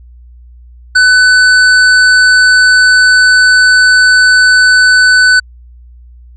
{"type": "tone", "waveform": "square", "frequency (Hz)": 1500, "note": "F#6", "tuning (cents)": 23, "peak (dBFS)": -4, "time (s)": [0.95, 5.4], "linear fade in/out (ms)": 10, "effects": ["added 60 Hz sine -33 dBFS peak until 6.36 s", "resampled to 16000 Hz"]}